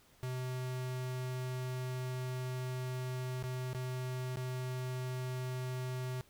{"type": "tone with dropouts", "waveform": "square", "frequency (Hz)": 127.6, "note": "C3", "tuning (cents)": -43, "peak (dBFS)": -37, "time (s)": [0.23, 6.21], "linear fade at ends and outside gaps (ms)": 0, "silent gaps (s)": [[3.427, 3.439], [3.732, 3.748], [4.358, 4.371]], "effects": ["pink hiss -65 dBFS RMS until 6.29 s"]}